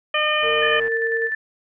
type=harmonic tone; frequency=607 Hz; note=D#5; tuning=43 cents flat; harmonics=1 / 2 / 3 / 4 / 5; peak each=-24 / -24 / -24 / -24 / -24 dBFS; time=0.14-0.8 s; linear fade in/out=5 ms
type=tone; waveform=sine; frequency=457.9 Hz; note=A#4; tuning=31 cents flat; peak=-22 dBFS; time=0.42-1.3 s; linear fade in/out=50 ms
type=click train; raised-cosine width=0.5 ms; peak=-23 dBFS; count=55; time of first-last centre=0.43-0.88 s; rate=120 Hz
type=tone with tremolo; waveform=sine; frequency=1760 Hz; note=A6; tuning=in tune; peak=-20 dBFS; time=0.62-1.35 s; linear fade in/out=5 ms; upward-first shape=square; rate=10 Hz; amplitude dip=40%
effects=none